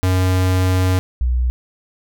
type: tone pair in turn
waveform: square / sine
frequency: 92.5 / 61.6 Hz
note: F#2 / B1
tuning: 0 / -4 cents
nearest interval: perfect fifth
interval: 704 cents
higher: first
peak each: -14 / -14 dBFS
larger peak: neither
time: 0.03-0.99 / 1.21-1.5 s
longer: first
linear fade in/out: 0 ms
effects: none